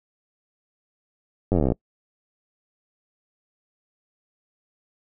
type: slowing click train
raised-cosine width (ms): 2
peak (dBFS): -8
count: 16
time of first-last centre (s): 1.52-1.72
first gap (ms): 10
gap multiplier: 1.04
effects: noise-tail reverb RT60 0.1 s tail -25 dB re dry